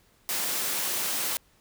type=high-pass noise; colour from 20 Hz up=white; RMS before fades=-29 dBFS; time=0.29-1.37 s; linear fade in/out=0 ms; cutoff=190 Hz; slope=12 dB/octave; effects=pink hiss -63 dBFS RMS until 1.6 s